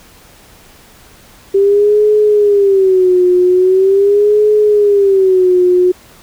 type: tone with vibrato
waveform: sine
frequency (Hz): 390.4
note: G4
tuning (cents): -7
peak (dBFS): -6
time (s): 1.54-5.92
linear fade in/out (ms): 10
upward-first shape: sine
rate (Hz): 0.42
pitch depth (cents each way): 140
effects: pink hiss -42 dBFS RMS until 6.22 s